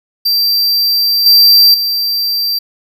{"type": "tone with level steps", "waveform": "square", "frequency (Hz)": 4699, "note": "D8", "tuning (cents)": 0, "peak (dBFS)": [-10, -4, -13], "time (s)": [0.25, 2.59], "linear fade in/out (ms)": 10, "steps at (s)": [1.26, 1.74], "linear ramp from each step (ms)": 2, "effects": []}